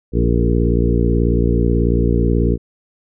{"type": "harmonic tone with a mistuned harmonic", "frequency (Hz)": 58.3, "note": "A#1", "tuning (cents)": 1, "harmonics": [1, 2, 3, 4, 5, 6, 7, 8], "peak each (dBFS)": [-16, -19, -21, -22, -23, -24, -24, -25], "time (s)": [0.12, 2.58], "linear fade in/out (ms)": 50, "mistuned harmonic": 7, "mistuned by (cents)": 19, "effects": []}